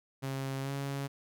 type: tone with pitch glide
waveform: sawtooth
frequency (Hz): 135.1 to 138.82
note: C#3 to C#3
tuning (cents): -44 to +3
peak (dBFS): -30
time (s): 0.22-1.08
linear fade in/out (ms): 20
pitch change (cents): +47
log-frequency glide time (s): 0.62-0.71
effects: none